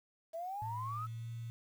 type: exponential sweep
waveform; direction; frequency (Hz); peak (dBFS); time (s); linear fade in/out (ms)
sine; up; 642 to 1318.5; -38; 0.33-1.07; 20
type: tone with pitch glide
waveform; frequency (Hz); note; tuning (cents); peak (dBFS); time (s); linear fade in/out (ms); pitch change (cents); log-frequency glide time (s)
sine; 110 to 116.14; A2 to A#2; 0 to -6; -40; 0.62-1.5; 0; +94; 0.73-1.31
effects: tanh soft clip ceiling -29 dBFS + 10-bit